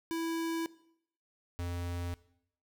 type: tone pair in turn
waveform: square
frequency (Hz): 329.6 / 87.3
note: E4 / F2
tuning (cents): 0 / 0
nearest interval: octave + major seventh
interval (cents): 2300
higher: first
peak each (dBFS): -33 / -35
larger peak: first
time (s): 0.11-0.66 / 1.59-2.14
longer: neither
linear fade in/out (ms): 0
effects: noise-tail reverb RT60 0.7 s tail -19 dB re dry